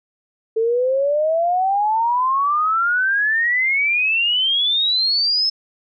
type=exponential sweep; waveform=sine; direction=up; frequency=440 to 5274 Hz; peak=-15 dBFS; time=0.56-5.5 s; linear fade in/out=10 ms; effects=none